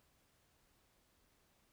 silence, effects pink hiss -74 dBFS RMS until 1.72 s

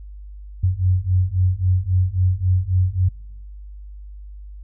sine beating tone pair, 90.2 / 93.9 Hz, F#2 / F#2, -44 / +26 cents, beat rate 3.7 Hz, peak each -19 / -18 dBFS, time 0.63-3.09 s, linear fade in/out 10 ms, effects noise-tail reverb RT60 1.0 s tail -25 dB re dry + added 50 Hz sine -34 dBFS peak until 4.63 s

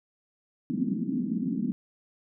white band-pass noise, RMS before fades -29 dBFS, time 0.7-1.72 s, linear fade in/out 0 ms, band 180 to 270 Hz, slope 48 dB/octave, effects none

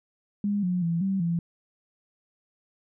sine tone with pitch steps, 203.9 / 179.9 / 168 / 193.2 / 169.3 Hz, G#3 / F#3 / E3 / G3 / E3, -32 / -48 / +33 / -25 / +46 cents, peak -23 dBFS, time 0.44-1.39 s, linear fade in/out 2 ms, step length 190 ms, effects none

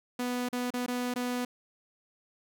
sawtooth tone with dropouts, 246.9 Hz, B3, in tune, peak -26 dBFS, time 0.19-1.45 s, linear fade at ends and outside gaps 5 ms, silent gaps 0.488-0.528 / 0.705-0.738 / 0.863-0.88 / 1.14-1.159 s, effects none

